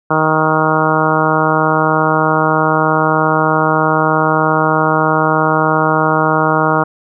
harmonic tone, 156.8 Hz, D#3, 14 cents sharp, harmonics 1 / 2 / 3 / 4 / 5 / 6 / 7 / 8 / 9, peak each -19 / -19 / -19 / -19 / -19 / -19 / -19 / -19 / -19 dBFS, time 0.1-6.84 s, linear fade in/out 10 ms, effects none

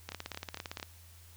two click trains, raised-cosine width 0.2 ms, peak -21 / -23 dBFS, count 14 / 4, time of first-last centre 0.09-0.829 / 0.12-0.799 s, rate 17.6 / 4.42 Hz, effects added 84 Hz sine -54 dBFS peak until 1.36 s + white hiss -59 dBFS RMS until 1.36 s

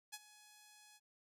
5% pulse tone with ADSR envelope, 842 Hz, G#5, 24 cents sharp, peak -32 dBFS, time 0.12-1 s, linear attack 20 ms, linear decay 40 ms, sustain -17 dB, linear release 40 ms, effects none

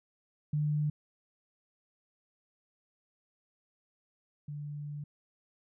sine tone pair in turn, 149.5 / 146.76 Hz, D3 / D3, +31 / -1 cents, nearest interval unison, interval 32 cents, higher first, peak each -27 / -37 dBFS, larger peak first, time 0.53-0.9 / 4.48-5.04 s, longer second, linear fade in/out 5 ms, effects none

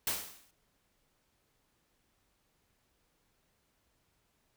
white noise with exponential decay, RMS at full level -30 dBFS, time 0.07-0.51 s, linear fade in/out 2 ms, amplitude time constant 95 ms, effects pink hiss -75 dBFS RMS until 4.56 s

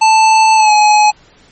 square tone with pitch glide, 880 to 844.6 Hz, A5 to G#5, 0 to +29 cents, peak -6 dBFS, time 0.01-1.11 s, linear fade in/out 10 ms, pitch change -71 cents, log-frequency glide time 0.56-0.72 s, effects pink hiss -46 dBFS RMS until 1.51 s + MP3 32 kbps

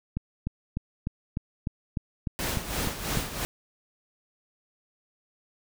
click train, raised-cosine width 5 ms, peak -16 dBFS, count 11, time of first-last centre 0.17-3.173 s, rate 3.33 Hz
pink noise with tremolo, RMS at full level -29 dBFS, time 2.39-3.45 s, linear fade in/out 0 ms, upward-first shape sine, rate 3 Hz, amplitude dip 65%
effects none

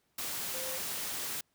sine tone in noise, 520 Hz, C5, 11 cents flat, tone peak -42 dBFS, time 0.54-0.78 s, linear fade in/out 5 ms, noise white, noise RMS -37 dBFS, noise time 0.18-1.41 s, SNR -8 dB, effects pink hiss -75 dBFS RMS until 1.54 s + high-pass 80 Hz 12 dB/octave

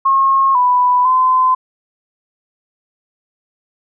sine tone with pitch steps, 1082 / 991 / 1026 Hz, C#6 / B5 / C6, -42 / +6 / -34 cents, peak -9 dBFS, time 0.05-1.55 s, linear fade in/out 10 ms, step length 500 ms, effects none

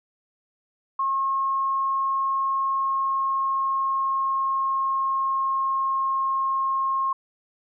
sine tone with pitch glide, 1080 to 1073.8 Hz, C#6 to C6, -45 to +45 cents, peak -21 dBFS, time 0.99-7.13 s, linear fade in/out 5 ms, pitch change -10 cents, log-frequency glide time 2.69-6.21 s, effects none

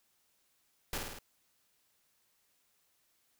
pink noise with echo, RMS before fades -36 dBFS, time 0.93-0.98 s, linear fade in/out 2 ms, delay 52 ms, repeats 4, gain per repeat -3 dB, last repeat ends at 1.188 s, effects white hiss -74 dBFS RMS until 3.39 s

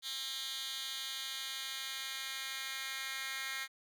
10% pulse tone with high-pass filter sweep, 267.4 Hz, C4, 38 cents sharp, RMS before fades -41 dBFS, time 0.02-3.68 s, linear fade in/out 50 ms, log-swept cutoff 3300 to 2200 Hz, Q 3.2, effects none

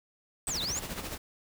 sine linear two-way sweep, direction down then up, 8500 to 3489 to 7340 Hz, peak -31 dBFS, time 0.47-0.79 s, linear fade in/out 0 ms, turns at 0.61 s
pink noise with tremolo, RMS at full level -36 dBFS, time 0.47-1.18 s, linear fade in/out 10 ms, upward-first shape sine, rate 14 Hz, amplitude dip 60%
effects none

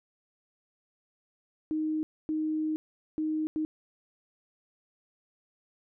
sine tone bursts at uneven times, 311.1 Hz, D#4, in tune, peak -27 dBFS, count 4, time 1.71-2.03 / 2.29-2.76 / 3.18-3.47 / 3.56-3.65 s, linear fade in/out 0 ms, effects none

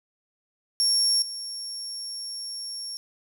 35% pulse tone with level steps, 5510 Hz, F8, 24 cents flat, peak -17 / -30 dBFS, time 0.8-2.97 s, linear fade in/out 0 ms, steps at 1.22 s, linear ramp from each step 2 ms, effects none

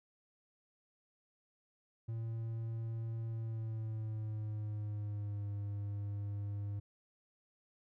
triangle tone with pitch glide, 113.6 to 101.79 Hz, A#2 to G#2, -44 to -34 cents, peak -35 dBFS, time 2.08-6.8 s, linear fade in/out 10 ms, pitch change -190 cents, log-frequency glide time 3.28-5.48 s, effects none

